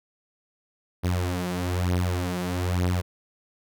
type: beating tone pair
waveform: sawtooth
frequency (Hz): 89 / 90.1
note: F2 / F#2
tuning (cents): +33 / -45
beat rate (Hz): 1.1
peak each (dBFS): -24 / -22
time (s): 1.03-3.02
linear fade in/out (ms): 20
effects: none